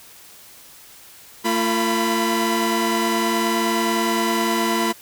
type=tone cluster; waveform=sawtooth; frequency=226 / 343.8 / 991 Hz; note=A3 / F4 / B5; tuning=+47 / -27 / +6 cents; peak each=-19 dBFS; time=1.44-4.93 s; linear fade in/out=20 ms; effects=white hiss -45 dBFS RMS until 5.01 s